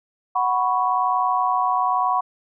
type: chord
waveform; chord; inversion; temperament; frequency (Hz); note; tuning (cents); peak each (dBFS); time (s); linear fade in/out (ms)
sine; F# suspended fourth; none; equal; 740 / 987.8 / 1108.7; F#5 / B5 / C#6; 0 / 0 / 0; -22; 0.35-2.21; 10
effects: none